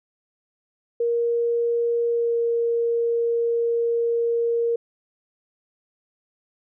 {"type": "tone with pitch glide", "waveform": "sine", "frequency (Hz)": [470, 467], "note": ["A#4", "A#4"], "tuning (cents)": [14, 3], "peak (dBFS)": -19, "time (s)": [1, 4.76], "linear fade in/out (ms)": 5, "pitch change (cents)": -11, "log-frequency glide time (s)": [2.08, 2.36], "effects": []}